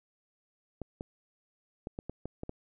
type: clicks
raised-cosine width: 2 ms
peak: -24 dBFS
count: 8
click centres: 0.817 / 1.009 / 1.871 / 1.989 / 2.096 / 2.256 / 2.434 / 2.494 s
effects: none